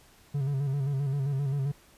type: tone with vibrato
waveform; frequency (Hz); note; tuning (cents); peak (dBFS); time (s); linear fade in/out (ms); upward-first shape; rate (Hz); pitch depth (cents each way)
triangle; 138.59; C#3; 0; -24; 0.34-1.72; 10; square; 7.6; 59
effects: pink hiss -58 dBFS RMS until 1.97 s + resampled to 32000 Hz